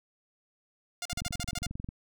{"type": "tone bursts", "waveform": "5% pulse", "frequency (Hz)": 705, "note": "F5", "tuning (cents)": 16, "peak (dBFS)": -22, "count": 9, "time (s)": [1.02, 1.662], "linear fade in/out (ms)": 2, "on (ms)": 34, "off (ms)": 42}
{"type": "click train", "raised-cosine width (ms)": 5, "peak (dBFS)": -25, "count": 18, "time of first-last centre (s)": [1.13, 1.889], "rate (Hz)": 22.4}
{"effects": []}